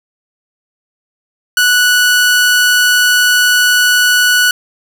sawtooth tone, 1476 Hz, F#6, 5 cents flat, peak -4 dBFS, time 1.57-4.51 s, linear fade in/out 2 ms, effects none

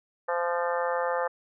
harmonic tone with a mistuned harmonic, 173 Hz, F3, 16 cents flat, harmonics 3 / 4 / 5 / 6 / 7 / 8 / 9 / 10, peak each -28 / -35 / -32 / -37 / -34 / -41 / -39 / -38 dBFS, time 0.28-1.28 s, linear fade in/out 10 ms, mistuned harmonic 10, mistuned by +56 cents, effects none

